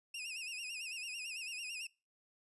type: tone with vibrato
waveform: sawtooth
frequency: 2637 Hz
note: E7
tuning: in tune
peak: -38 dBFS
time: 0.14-1.87 s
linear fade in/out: 5 ms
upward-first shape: sine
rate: 9 Hz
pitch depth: 120 cents each way
effects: noise-tail reverb RT60 0.3 s tail -24 dB re dry + resampled to 24000 Hz